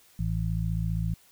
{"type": "harmonic tone", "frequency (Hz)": 55, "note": "A1", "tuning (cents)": 0, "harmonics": [1, 2, 3], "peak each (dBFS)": [-30, -30, -30], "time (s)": [0.19, 1.14], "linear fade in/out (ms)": 5, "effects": ["white hiss -59 dBFS RMS until 1.31 s"]}